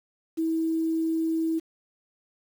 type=tone with quantisation; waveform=sine; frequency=324.2 Hz; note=E4; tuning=29 cents flat; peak=-23 dBFS; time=0.37-1.6 s; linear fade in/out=20 ms; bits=8; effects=none